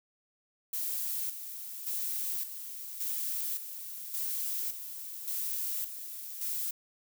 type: noise with tremolo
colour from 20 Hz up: violet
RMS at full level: -34 dBFS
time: 0.73-6.71 s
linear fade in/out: 5 ms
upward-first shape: square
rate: 0.88 Hz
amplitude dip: 60%
effects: none